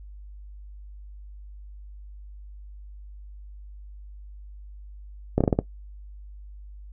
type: slowing click train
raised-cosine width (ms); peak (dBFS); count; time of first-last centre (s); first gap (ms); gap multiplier
2; -6; 6; 5.38-5.589; 26; 1.24
effects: noise-tail reverb RT60 0.1 s tail -17 dB re dry + added 50 Hz sine -40 dBFS peak until 6.92 s